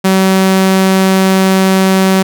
sawtooth tone, 190.2 Hz, F#3, 48 cents sharp, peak -3 dBFS, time 0.04-2.23 s, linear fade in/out 10 ms, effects none

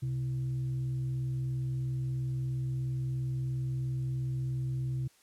sine tone with frequency modulation, 130 Hz, C3, 11 cents flat, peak -30 dBFS, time 0.02-5.08 s, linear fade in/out 10 ms, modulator 197 Hz, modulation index 0.24, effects white hiss -64 dBFS RMS until 5.22 s + low-pass 11000 Hz 12 dB/octave

